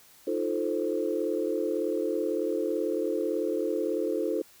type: chord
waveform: sine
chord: F dominant seventh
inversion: third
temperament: equal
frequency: 311.1 / 349.2 / 440 / 523.3 Hz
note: Eb4 / F4 / A4 / C5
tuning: 0 / 0 / 0 / 0 cents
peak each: -32 / -31 / -30 / -32 dBFS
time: 0.27-4.42 s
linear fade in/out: 5 ms
effects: tanh soft clip ceiling -15 dBFS + white hiss -56 dBFS RMS until 4.6 s